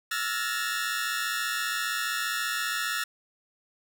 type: tone cluster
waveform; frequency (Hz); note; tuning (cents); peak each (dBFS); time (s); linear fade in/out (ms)
sawtooth; 1326 / 1421 / 1720 / 1846; E6 / F6 / A6 / A#6; +10 / +30 / -40 / -17; -30; 0.11-3.04; 5
effects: none